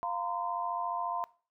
sine chord, F suspended fourth, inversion none, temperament equal with one note detuned, 698.5 / 932.3 / 1026.7 Hz, F5 / Bb5 / C6, 0 / 0 / -33 cents, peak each -36 / -36 / -35 dBFS, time 0.03-1.24 s, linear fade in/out 0 ms, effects noise-tail reverb RT60 0.4 s tail -21 dB re dry

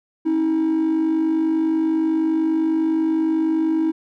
triangle tone pair together, 270.8 / 320.4 Hz, C#4 / E4, -40 / -49 cents, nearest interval minor third, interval 291 cents, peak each -23 / -14 dBFS, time 0.25-3.92 s, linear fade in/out 20 ms, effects tanh soft clip ceiling -12 dBFS

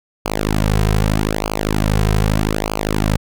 sawtooth tone with flanger, 52.5 Hz, G#1, 19 cents sharp, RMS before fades -17 dBFS, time 0.25-3.17 s, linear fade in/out 10 ms, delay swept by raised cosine 0.53 to 3.53 ms, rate 0.81 Hz, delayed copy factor -0.9, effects none

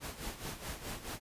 pink noise with tremolo, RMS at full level -40 dBFS, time 0-1.2 s, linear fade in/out 50 ms, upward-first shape sine, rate 4.7 Hz, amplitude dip 70%, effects resampled to 32000 Hz

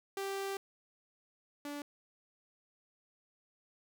sawtooth tone pair in turn, 392 / 289.7 Hz, G4 / D4, 0 / -24 cents, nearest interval perfect fourth, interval 524 cents, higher first, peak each -32 / -36 dBFS, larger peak first, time 0.17-0.57 / 1.65-1.82 s, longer first, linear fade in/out 2 ms, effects none

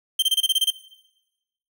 45% pulse tone bursts, 3136 Hz, G7, in tune, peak -16 dBFS, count 9, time 0.19-0.704 s, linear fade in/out 5 ms, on 34 ms, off 26 ms, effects noise-tail reverb RT60 1.0 s tail -18 dB re dry

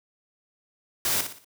white noise with echo, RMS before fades -25 dBFS, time 1.05-1.21 s, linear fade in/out 2 ms, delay 59 ms, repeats 4, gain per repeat -8 dB, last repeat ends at 1.446 s, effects none

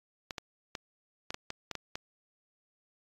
clicks, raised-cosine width 0.2 ms, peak -19 dBFS, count 9, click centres 0.308 / 0.382 / 0.752 / 1.305 / 1.344 / 1.504 / 1.713 / 1.753 / 1.955 s, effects AAC 32 kbps

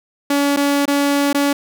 sawtooth tone with dropouts, 283.8 Hz, C#4, 41 cents sharp, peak -10 dBFS, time 0.3-1.53 s, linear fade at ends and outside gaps 5 ms, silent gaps 0.564-0.57 / 0.856-0.878 / 1.33-1.345 s, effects none

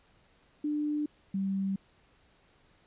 sine tone pair in turn, 297.9 / 194.17 Hz, D4 / G3, +25 / -16 cents, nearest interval perfect fifth, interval 741 cents, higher first, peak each -28 dBFS, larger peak neither, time 0.64-1.06 / 1.34-1.76 s, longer neither, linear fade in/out 5 ms, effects pink hiss -65 dBFS RMS until 2.86 s + resampled to 8000 Hz

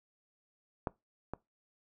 clicks, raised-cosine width 1 ms, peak -18 / -23 dBFS, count 2, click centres 0.872 / 1.336 s, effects noise-tail reverb RT60 0.2 s tail -22 dB re dry

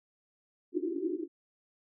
white band-pass noise, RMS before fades -34 dBFS, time 0.72-1.28 s, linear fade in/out 50 ms, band 290 to 370 Hz, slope 96 dB/octave, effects none

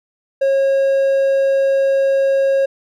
triangle tone, 544 Hz, C#5, 33 cents flat, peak -10 dBFS, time 0.41-2.66 s, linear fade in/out 10 ms, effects none

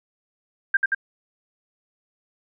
sine tone with echo, 1590 Hz, G6, 24 cents sharp, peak -14 dBFS, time 0.74-0.77 s, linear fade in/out 5 ms, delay 89 ms, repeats 2, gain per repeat -2 dB, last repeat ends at 0.948 s, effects none

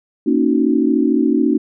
sine chord, D# minor seventh, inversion second, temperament equal, 233.1 / 277.2 / 311.1 / 370 Hz, A#3 / C#4 / D#4 / F#4, 0 / 0 / 0 / 0 cents, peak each -18 / -16 / -17 / -21 dBFS, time 0.26-1.58 s, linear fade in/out 10 ms, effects none

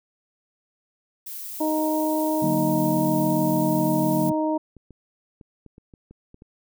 violet noise, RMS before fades -35 dBFS, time 1.26-4.3 s, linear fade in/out 10 ms
harmonic tone, 311.1 Hz, D#4, in tune, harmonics 1 / 2 / 3, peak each -23 / -26 / -28 dBFS, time 1.6-4.58 s, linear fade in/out 10 ms
sine chord, D augmented, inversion none, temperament equal with one note detuned, 146.83 / 185.75 / 233.1 Hz, D3 / F#3 / A#3, 0 / +7 / 0 cents, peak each -27 dBFS, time 2.42-4.32 s, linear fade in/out 5 ms
clicks, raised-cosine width 3 ms, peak -33 dBFS, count 9, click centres 4.767 / 4.907 / 5.412 / 5.663 / 5.781 / 5.938 / 6.11 / 6.344 / 6.421 s
effects none

